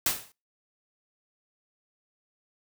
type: noise with exponential decay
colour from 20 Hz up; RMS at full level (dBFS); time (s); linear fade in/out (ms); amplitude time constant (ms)
white; -22; 0.06-0.32; 2; 56
effects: noise-tail reverb RT60 0.3 s tail -25 dB re dry